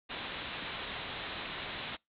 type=low-pass noise; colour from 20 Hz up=white; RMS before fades=-41 dBFS; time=0.09-1.97 s; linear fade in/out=20 ms; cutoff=3900 Hz; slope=96 dB/octave; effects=noise-tail reverb RT60 0.2 s tail -26 dB re dry